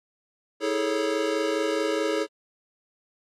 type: chord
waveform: square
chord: A major seventh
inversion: second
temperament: equal with one note detuned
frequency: 322.5 / 415.3 / 440 / 554.4 Hz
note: E4 / G#4 / A4 / C#5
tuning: -38 / 0 / 0 / 0 cents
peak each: -30 dBFS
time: 0.6-2.27 s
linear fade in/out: 50 ms
effects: low-pass 7000 Hz 12 dB/octave + AAC 64 kbps

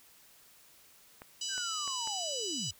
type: clicks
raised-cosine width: 0.5 ms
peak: -31 dBFS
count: 4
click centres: 1.219 / 1.579 / 1.877 / 2.074 s
type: harmonic tone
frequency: 987.8 Hz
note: B5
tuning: in tune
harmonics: 3 / 4 / 5 / 6 / 7 / 8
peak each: -39 / -45 / -41 / -42 / -45 / -42 dBFS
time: 1.41-2.71 s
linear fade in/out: 5 ms
type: linear sweep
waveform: sine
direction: down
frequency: 1610 to 63.5 Hz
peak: -39 dBFS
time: 1.48-2.73 s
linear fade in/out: 50 ms
effects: white hiss -60 dBFS RMS until 2.79 s

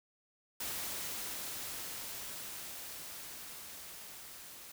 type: noise with level ramp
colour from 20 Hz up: white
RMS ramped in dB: -39 to -51 dBFS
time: 0.6-4.72 s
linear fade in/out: 5 ms
effects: none

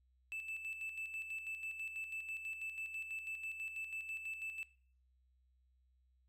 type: tone with tremolo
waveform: triangle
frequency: 2637 Hz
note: E7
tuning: in tune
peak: -39 dBFS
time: 0.32-4.63 s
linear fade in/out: 0 ms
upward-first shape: square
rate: 6.1 Hz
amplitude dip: 55%
effects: noise-tail reverb RT60 0.5 s tail -19 dB re dry + added 63 Hz sine -70 dBFS peak until 6.28 s

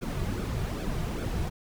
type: noise with flanger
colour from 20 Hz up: brown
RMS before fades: -31 dBFS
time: 0.01-1.5 s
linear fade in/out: 20 ms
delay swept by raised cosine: 1 to 3.9 ms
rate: 2.5 Hz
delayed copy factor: -0.65
effects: none

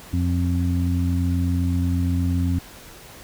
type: harmonic tone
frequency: 88.1 Hz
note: F2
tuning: 16 cents sharp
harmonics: 1 / 2 / 3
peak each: -20 / -27 / -25 dBFS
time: 0.13-2.59 s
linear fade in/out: 5 ms
effects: pink hiss -43 dBFS RMS until 3.23 s

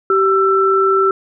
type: tone pair together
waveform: sine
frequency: 386.8 / 1334.5 Hz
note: G4 / E6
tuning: -23 / +21 cents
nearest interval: octave + major sixth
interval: 2144 cents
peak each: -13 dBFS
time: 0.1-1.11 s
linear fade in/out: 2 ms
effects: none

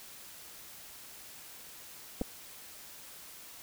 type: clicks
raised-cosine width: 2 ms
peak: -20 dBFS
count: 2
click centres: 2.213 / 2.217 s
effects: white hiss -50 dBFS RMS until 3.62 s

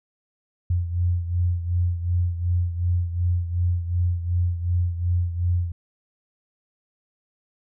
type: beating tone pair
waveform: sine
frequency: 87.31 / 90.01 Hz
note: F2 / F#2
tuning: 0 / -47 cents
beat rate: 2.7 Hz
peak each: -21 / -27 dBFS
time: 0.7-5.72 s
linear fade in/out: 5 ms
effects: none

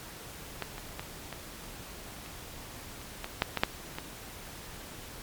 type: clicks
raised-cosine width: 0.3 ms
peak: -16 / -24 / -20 / -22 / -30 / -28 / -18 / -8 / -12 / -6 / -30 / -19 dBFS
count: 12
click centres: 0.623 / 0.781 / 0.995 / 1.327 / 2.261 / 3.015 / 3.244 / 3.421 / 3.573 / 3.635 / 3.952 / 3.985 s
effects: pink hiss -45 dBFS RMS until 5.22 s + MP3 96 kbps

